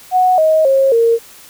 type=tone with pitch steps; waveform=sine; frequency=737 / 630.6 / 539.5 / 461.6 Hz; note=F#5 / D#5 / C#5 / A#4; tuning=-7 / +23 / -47 / -17 cents; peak=-8 dBFS; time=0.11-1.19 s; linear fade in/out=50 ms; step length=270 ms; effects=white hiss -40 dBFS RMS until 1.49 s